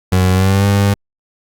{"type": "tone with pitch glide", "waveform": "30% pulse", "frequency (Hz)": [92.5, 100.29], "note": ["F#2", "G2"], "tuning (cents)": [0, 40], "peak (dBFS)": -7, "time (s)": [0.12, 0.94], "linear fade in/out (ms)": 5, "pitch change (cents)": 140, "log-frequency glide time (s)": [0.32, 0.66], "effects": ["Opus 48 kbps"]}